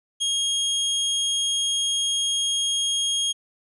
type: tone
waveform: sawtooth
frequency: 3260 Hz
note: G#7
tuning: 33 cents flat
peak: -18 dBFS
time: 0.2-3.33 s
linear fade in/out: 20 ms
effects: resampled to 24000 Hz